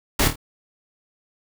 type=noise with echo; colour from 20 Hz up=pink; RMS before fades=-18 dBFS; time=0.19-0.28 s; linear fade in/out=5 ms; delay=26 ms; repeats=3; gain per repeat=-7 dB; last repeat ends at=0.358 s; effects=none